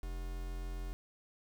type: tone with quantisation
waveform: triangle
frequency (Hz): 43.65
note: F1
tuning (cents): 0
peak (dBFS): -36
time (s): 0.03-0.93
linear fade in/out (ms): 0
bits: 8
effects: none